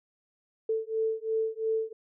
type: beating tone pair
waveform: sine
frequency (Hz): 442 / 444.9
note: A4 / A4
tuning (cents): +8 / +19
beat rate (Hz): 2.9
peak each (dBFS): -30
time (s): 0.69-1.93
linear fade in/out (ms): 5
effects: none